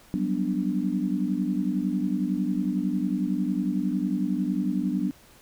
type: chord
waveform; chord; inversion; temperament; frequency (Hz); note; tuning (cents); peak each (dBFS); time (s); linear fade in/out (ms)
sine; G major seventh; third; equal; 185 / 196 / 246.9 / 293.7; F#3 / G3 / B3 / D4; 0 / 0 / 0 / 0; -29; 0.14-5.11; 0
effects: pink hiss -54 dBFS RMS until 5.41 s

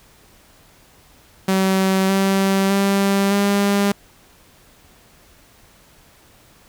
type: tone with pitch steps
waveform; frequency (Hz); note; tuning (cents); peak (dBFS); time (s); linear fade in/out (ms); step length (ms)
sawtooth; 190.7 / 194.03 / 197.43 / 200.9; G3 / G3 / G3 / G3; -47 / -17 / +13 / +43; -11; 1.48-3.92; 5; 610
effects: pink hiss -51 dBFS RMS until 6.68 s

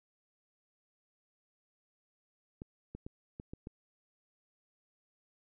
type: clicks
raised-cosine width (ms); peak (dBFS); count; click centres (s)
3; -30; 6; 2.619 / 2.95 / 3.065 / 3.399 / 3.535 / 3.671
effects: none

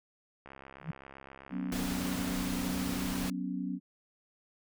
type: click train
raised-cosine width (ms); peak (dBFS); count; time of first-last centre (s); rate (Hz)
0.5; -33; 127; 0.46-2.321; 67.7
type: tone with exponential growth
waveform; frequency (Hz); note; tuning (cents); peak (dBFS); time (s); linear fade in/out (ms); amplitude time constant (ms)
sine; 160.4; E3; -47; -28; 0.8-0.91; 5; 23
type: chord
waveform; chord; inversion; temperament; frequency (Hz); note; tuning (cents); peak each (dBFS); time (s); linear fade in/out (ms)
sine; F# suspended fourth; none; just; 185 / 246.7 / 277.5; F#3 / B3 / C#4; 0 / -2 / +2; -36 / -38 / -37; 1.5-3.8; 50
type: noise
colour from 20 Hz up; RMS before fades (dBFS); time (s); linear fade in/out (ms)
pink; -38; 1.72-3.3; 2
effects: none

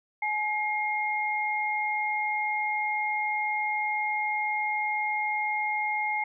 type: tone pair together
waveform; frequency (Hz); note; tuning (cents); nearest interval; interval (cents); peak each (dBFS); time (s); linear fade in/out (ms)
sine; 846 / 2134; G#5 / C7; +32 / +34; octave + major third; 1602; -29 / -28; 0.22-6.24; 5
effects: none

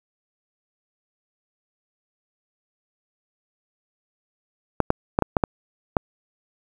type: clicks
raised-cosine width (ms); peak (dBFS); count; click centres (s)
1; -3; 7; 4.803 / 4.904 / 5.189 / 5.223 / 5.368 / 5.438 / 5.968
effects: 7-bit

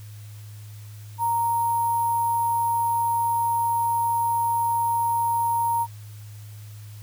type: tone with sample-and-hold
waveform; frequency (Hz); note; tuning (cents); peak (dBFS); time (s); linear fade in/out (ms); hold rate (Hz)
sine; 932.3; A#5; 0; -20; 1.18-5.87; 50; 11025
effects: added 105 Hz sine -38 dBFS peak until 7.02 s + white hiss -52 dBFS RMS until 7.02 s

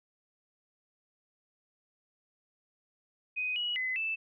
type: tone with pitch steps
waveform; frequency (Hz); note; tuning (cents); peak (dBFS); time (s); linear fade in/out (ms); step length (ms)
sine; 2502 / 2916 / 2028 / 2640; D#7 / F#7 / B6 / E7; +9 / -26 / +45 / +2; -30; 3.36-4.16; 20; 200
effects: none

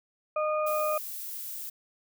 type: harmonic tone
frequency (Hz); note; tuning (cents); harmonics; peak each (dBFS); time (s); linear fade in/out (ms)
613; D#5; -26; 1 / 2 / 4; -27 / -30 / -41; 0.36-0.98; 5
type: noise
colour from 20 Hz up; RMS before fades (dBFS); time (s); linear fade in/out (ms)
violet; -38; 0.66-1.7; 10
effects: none

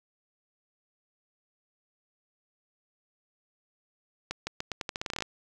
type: accelerating click train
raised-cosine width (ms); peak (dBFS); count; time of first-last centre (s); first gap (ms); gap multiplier
0.2; -15; 15; 4.31-5.223; 160; 0.84
effects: none

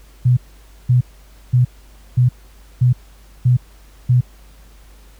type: tone bursts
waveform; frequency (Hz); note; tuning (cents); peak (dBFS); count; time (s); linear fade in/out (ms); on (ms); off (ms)
sine; 124.5; B2; +14; -9; 7; 0.25-4.21; 10; 120; 520
effects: added 50 Hz sine -42 dBFS peak until 5.19 s + pink hiss -51 dBFS RMS until 5.19 s

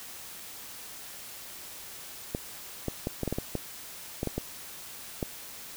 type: clicks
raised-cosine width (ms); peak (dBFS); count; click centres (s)
2; -16; 12; 2.349 / 2.883 / 3.071 / 3.233 / 3.277 / 3.326 / 3.385 / 3.553 / 4.231 / 4.273 / 4.38 / 5.228
effects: white hiss -44 dBFS RMS until 5.76 s

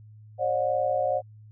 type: tone cluster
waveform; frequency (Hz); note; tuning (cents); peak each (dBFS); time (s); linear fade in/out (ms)
sine; 539 / 601 / 725; C#5 / D5 / F#5; -49 / +40 / -35; -27; 0.38-1.22; 50
effects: added 107 Hz sine -46 dBFS peak until 1.51 s

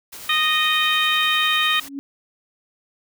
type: noise with tremolo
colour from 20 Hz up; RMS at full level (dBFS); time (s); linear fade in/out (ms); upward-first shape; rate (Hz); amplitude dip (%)
white; -36; 0.12-1.89; 10; sine; 10; 25
type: harmonic tone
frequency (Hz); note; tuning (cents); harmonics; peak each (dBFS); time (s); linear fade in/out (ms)
619; D#5; -9; 2 / 3 / 4 / 5 / 6; -23 / -23 / -23 / -23 / -23; 0.29-1.8; 5
type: tone with exponential growth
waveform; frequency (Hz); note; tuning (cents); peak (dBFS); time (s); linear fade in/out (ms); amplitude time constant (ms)
sine; 278; C#4; +5; -24; 1.71-1.99; 0; 59
effects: none

